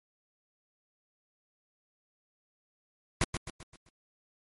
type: noise with echo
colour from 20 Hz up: pink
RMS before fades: -26 dBFS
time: 3.21-3.24 s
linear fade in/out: 2 ms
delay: 130 ms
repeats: 5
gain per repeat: -7 dB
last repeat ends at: 3.89 s
effects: MP3 48 kbps